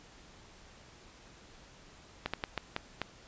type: slowing click train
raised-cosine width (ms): 0.3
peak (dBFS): -16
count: 6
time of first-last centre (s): 2.26-3.017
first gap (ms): 76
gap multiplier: 1.35
effects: pink hiss -56 dBFS RMS until 3.27 s + resampled to 16000 Hz